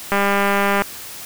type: click train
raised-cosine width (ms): 0.5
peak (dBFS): -3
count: 141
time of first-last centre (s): 0.12-0.82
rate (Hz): 200
effects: white hiss -34 dBFS RMS until 1.25 s